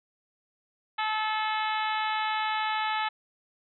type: harmonic tone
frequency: 433.1 Hz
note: A4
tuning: 27 cents flat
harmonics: 2 / 3 / 4 / 5 / 6 / 7 / 8 / 9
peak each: -29 / -33 / -35 / -37 / -39 / -40 / -41 / -42 dBFS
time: 0.98-3.09 s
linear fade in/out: 10 ms
effects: none